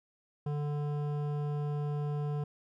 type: tone with hard clipping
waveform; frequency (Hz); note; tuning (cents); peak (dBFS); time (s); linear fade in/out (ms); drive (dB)
sine; 146.83; D3; 0; -33; 0.46-2.44; 5; 13
effects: none